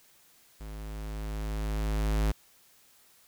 square tone with level ramp, 52.8 Hz, G#1, 29 cents sharp, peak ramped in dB -40 to -24 dBFS, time 0.6-2.32 s, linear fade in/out 10 ms, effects white hiss -61 dBFS RMS until 3.27 s

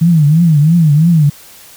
sine tone with vibrato, 158.2 Hz, D#3, 29 cents sharp, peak -5 dBFS, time 0.01-1.3 s, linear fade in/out 10 ms, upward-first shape triangle, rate 3 Hz, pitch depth 190 cents each way, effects white hiss -38 dBFS RMS until 1.76 s

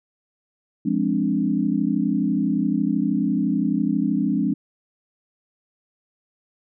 sine chord, D half-diminished seventh, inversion first, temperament equal, 174.61 / 207.7 / 261.6 / 293.7 Hz, F3 / Ab3 / C4 / D4, 0 / 0 / 0 / 0 cents, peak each -26 / -23 / -24 / -24 dBFS, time 0.85-4.54 s, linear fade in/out 10 ms, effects none

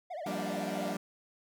triangle tone with vibrato, 659.3 Hz, E5, in tune, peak -35 dBFS, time 0.1-0.94 s, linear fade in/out 10 ms, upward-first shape triangle, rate 14 Hz, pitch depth 240 cents each way
sawtooth chord, G minor seventh, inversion third, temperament equal, 174.61 / 196 / 233.1 / 293.7 Hz, F3 / G3 / Bb3 / D4, 0 / 0 / 0 / 0 cents, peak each -38 / -34 / -38 / -36 dBFS, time 0.26-0.97 s, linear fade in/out 5 ms
effects none

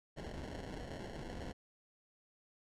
pink noise with sample-and-hold, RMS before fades -45 dBFS, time 0.16-1.53 s, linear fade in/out 20 ms, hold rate 1225 Hz, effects low-pass 7000 Hz 12 dB/octave

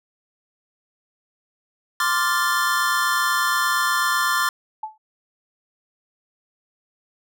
square chord, D minor seventh, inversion third, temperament equal, 1046.5 / 1174.7 / 1396.9 / 1760 Hz, C6 / D6 / F6 / A6, 0 / 0 / 0 / 0 cents, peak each -25 dBFS, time 2-4.49 s, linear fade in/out 2 ms
sine tone with exponential decay, 867 Hz, A5, 26 cents flat, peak -23 dBFS, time 4.83-4.98 s, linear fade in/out 5 ms, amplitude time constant 32 ms
effects none

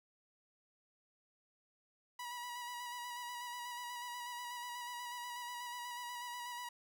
sawtooth tone with vibrato, 971 Hz, B5, 30 cents flat, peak -39 dBFS, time 2.19-6.69 s, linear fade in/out 5 ms, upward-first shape square, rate 8.2 Hz, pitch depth 21 cents each way, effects none

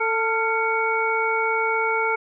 harmonic tone with a mistuned harmonic, 445.8 Hz, A4, 23 cents sharp, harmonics 1 / 2 / 3 / 5, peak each -25 / -25 / -25 / -25 dBFS, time 0-2.16 s, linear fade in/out 10 ms, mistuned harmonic 3, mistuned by +60 cents, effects none

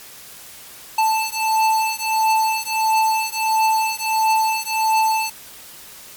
square beating tone pair, 880 / 881.5 Hz, A5 / A5, 0 / +3 cents, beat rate 1.5 Hz, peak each -20 dBFS, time 0.98-5.3 s, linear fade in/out 5 ms, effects white hiss -40 dBFS RMS until 6.16 s + MP3 96 kbps

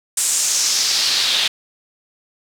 pink noise with band-pass filter sweep, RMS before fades -18 dBFS, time 0.17-1.48 s, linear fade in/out 5 ms, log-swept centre 8300 to 3400 Hz, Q 2.8, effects none

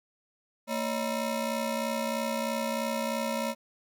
25% pulse ring-modulated tone, 393.1 Hz, G4, 5 cents sharp, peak -22 dBFS, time 0.67-3.55 s, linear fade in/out 50 ms, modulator 165 Hz, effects none

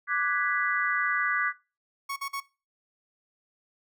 sine chord, G# half-diminished seventh, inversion second, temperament equal, 1174.7 / 1480 / 1661.2 / 1975.5 Hz, D6 / F#6 / G#6 / B6, 0 / 0 / 0 / 0 cents, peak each -30 dBFS, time 0.07-1.53 s, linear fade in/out 50 ms
30% pulse tone bursts, 1108.7 Hz, C#6, in tune, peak -28 dBFS, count 3, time 2.09-2.404 s, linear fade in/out 10 ms, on 74 ms, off 46 ms
effects noise-tail reverb RT60 0.3 s tail -19 dB re dry

